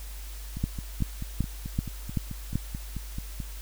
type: two click trains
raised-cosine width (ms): 5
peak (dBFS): -13 / -22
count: 6 / 14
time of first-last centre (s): 0.64-2.556 / 0.57-3.402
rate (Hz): 2.61 / 4.59
effects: added 50 Hz sine -37 dBFS peak until 3.61 s + white hiss -47 dBFS RMS until 3.61 s